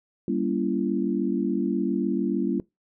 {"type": "chord", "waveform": "sine", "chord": "G diminished seventh", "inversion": "none", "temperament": "just", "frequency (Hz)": [196, 235.2, 282.2, 338.7], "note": ["G3", "Bb3", "Db4", "Fb4"], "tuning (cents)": [0, 16, 31, 47], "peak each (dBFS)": -28, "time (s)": [0.28, 2.6], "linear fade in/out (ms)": 2, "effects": ["noise-tail reverb RT60 0.2 s tail -23 dB re dry"]}